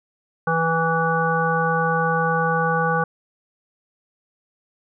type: harmonic tone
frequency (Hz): 164.1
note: E3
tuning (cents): -8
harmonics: 1 / 3 / 5 / 7 / 9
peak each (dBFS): -24 / -24 / -24 / -24 / -24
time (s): 0.47-3.04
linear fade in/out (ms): 5
effects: none